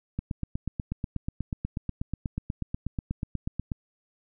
click train, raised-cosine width 5 ms, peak -17 dBFS, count 30, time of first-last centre 0.19-3.718 s, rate 8.22 Hz, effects none

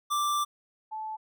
square / sine tone pair in turn, 1176 / 870.4 Hz, D6 / A5, +2 / -19 cents, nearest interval perfect fourth, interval 521 cents, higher first, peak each -26 / -33 dBFS, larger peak first, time 0.1-0.45 / 0.91-1.17 s, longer first, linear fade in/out 20 ms, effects none

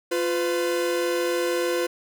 45% pulse tone pair together, 350.2 / 503.5 Hz, F4 / B4, +5 / +33 cents, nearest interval tritone, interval 628 cents, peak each -25 dBFS, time 0.11-1.87 s, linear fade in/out 10 ms, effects none

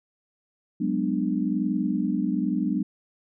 sine chord, G# half-diminished seventh, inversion third, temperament just, 186.89 / 207.7 / 249.2 / 299 Hz, F#3 / G#3 / B3 / D4, +18 / 0 / +16 / +31 cents, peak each -28 dBFS, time 0.8-2.83 s, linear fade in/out 10 ms, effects none

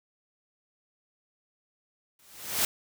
white noise with exponential growth, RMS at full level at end -23 dBFS, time 2.19-2.65 s, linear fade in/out 2 ms, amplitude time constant 100 ms, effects none

